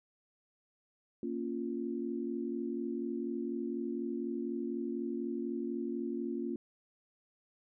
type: chord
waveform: sine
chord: Bb minor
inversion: none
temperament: equal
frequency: 233.1 / 277.2 / 349.2 Hz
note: Bb3 / Db4 / F4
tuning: 0 / 0 / 0 cents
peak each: -38 / -39 / -38 dBFS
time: 1.23-6.56 s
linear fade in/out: 2 ms
effects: none